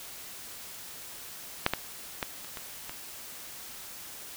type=clicks; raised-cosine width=0.3 ms; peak=-6 / -10 / -13 / -29 / -22 / -22 dBFS; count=6; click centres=1.664 / 1.736 / 2.228 / 2.446 / 2.572 / 2.895 s; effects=white hiss -44 dBFS RMS until 4.36 s